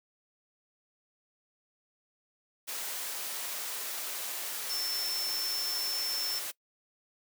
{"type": "tone in noise", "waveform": "sine", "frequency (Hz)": 5350, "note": "E8", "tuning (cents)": 25, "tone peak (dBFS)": -31, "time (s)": [4.69, 6.4], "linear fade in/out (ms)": 20, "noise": "white", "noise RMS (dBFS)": -37, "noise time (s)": [2.67, 6.52], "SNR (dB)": 3, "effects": ["noise-tail reverb RT60 0.1 s tail -22 dB re dry", "high-pass 400 Hz 12 dB/octave"]}